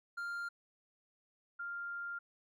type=tone pair in turn; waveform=triangle / sine; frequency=1396.9 / 1396.9 Hz; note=F6 / F6; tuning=0 / 0 cents; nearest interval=unison; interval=0 cents; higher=neither; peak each=-36 / -39 dBFS; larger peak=first; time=0.17-0.49 / 1.59-2.19 s; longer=second; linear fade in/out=10 ms; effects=none